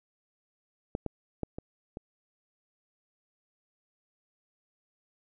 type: clicks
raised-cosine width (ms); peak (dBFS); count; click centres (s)
2; -17 / -19 / -18 / -24 / -25; 5; 0.951 / 1.063 / 1.433 / 1.585 / 1.971
effects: none

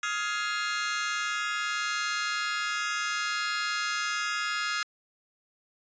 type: chord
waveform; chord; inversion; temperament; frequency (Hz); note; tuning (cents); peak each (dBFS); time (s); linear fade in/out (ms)
sawtooth; F minor seventh; third; just; 1257.2 / 1396.9 / 1676.3 / 2095; Eb6 / F6 / Ab6 / C7; +18 / 0 / +16 / +2; -30 / -29 / -30 / -33; 0.03-4.83; 2
effects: resampled to 16000 Hz

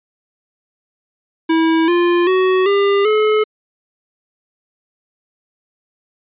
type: tone with pitch steps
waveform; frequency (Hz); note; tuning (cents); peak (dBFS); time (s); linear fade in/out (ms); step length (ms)
square; 325 / 348.3 / 373.3 / 400.1 / 428.8; E4 / F4 / F#4 / G4 / A4; -24 / -5 / +15 / +35 / -45; -12; 1.49-3.44; 10; 390
effects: resampled to 8000 Hz

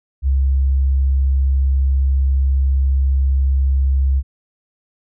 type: tone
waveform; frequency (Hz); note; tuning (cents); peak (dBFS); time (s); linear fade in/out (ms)
sine; 67.3; C2; +49; -12; 0.22-4.23; 50
effects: none

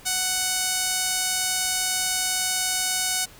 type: tone with band-pass filter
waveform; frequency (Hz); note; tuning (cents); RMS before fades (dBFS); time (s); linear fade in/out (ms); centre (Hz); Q
sawtooth; 742; F#5; +5; -25; 0.05-3.26; 20; 8200; 0.98
effects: pink hiss -48 dBFS RMS until 3.39 s

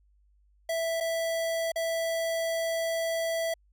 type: tone with dropouts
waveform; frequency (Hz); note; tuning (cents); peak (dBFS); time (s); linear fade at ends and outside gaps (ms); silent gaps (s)
square; 659.3; E5; 0; -28; 0.69-3.54; 5; 1.003-1.007 / 1.719-1.758
effects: added 50 Hz sine -61 dBFS peak until 3.72 s

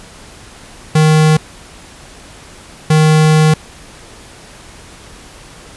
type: tone bursts at uneven times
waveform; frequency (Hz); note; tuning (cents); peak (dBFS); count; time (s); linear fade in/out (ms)
square; 155.56; D#3; 0; -7; 2; 0.95-1.37 / 2.9-3.54; 5
effects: pink hiss -37 dBFS RMS until 5.76 s + resampled to 24000 Hz

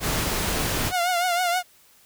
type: noise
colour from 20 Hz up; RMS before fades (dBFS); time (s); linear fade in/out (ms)
pink; -25; 0-0.93; 50
type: tone with vibrato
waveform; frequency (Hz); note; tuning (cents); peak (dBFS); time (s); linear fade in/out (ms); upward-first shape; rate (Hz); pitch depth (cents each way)
sawtooth; 711; F5; +31; -17; 0.9-1.63; 50; triangle; 6.3; 79
effects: white hiss -56 dBFS RMS until 2.05 s

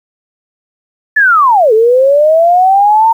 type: linear two-way sweep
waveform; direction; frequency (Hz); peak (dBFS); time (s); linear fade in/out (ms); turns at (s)
sine; down then up; 1760 to 426.9 to 918; -4; 1.16-3.13; 10; 1.73
effects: 7-bit

